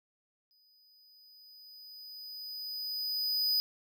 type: tone with exponential growth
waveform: square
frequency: 4978 Hz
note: D#8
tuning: in tune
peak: -26 dBFS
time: 0.51-3.6 s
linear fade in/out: 0 ms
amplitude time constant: 670 ms
effects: none